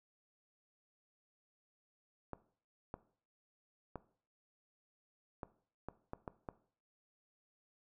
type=clicks; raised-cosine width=1 ms; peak=-28 dBFS; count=8; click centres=2.333 / 2.941 / 3.957 / 5.432 / 5.886 / 6.134 / 6.278 / 6.488 s; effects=noise-tail reverb RT60 0.5 s tail -17 dB re dry